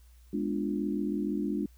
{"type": "chord", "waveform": "sine", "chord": "G# diminished seventh", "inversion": "none", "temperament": "equal", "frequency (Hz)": [207.7, 246.9, 293.7, 349.2], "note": ["G#3", "B3", "D4", "F4"], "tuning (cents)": [0, 0, 0, 0], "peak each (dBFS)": [-32, -38, -32, -36], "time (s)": [0.33, 1.66], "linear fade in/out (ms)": 5, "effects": ["added 60 Hz sine -53 dBFS peak until 1.77 s", "white hiss -67 dBFS RMS until 1.77 s"]}